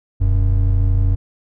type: tone pair together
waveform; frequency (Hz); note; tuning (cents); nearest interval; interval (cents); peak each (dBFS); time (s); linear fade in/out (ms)
triangle; 40.94 / 94; E1 / F#2; -11 / +28; octave + major second; 1439; -13; 0.2-1.16; 20
effects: none